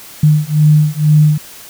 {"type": "beating tone pair", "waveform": "sine", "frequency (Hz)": [150.5, 152.6], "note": ["D3", "D#3"], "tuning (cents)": [43, -33], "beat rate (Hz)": 2.1, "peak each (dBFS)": -10, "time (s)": [0.23, 1.38], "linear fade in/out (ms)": 5, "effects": ["white hiss -35 dBFS RMS until 1.69 s"]}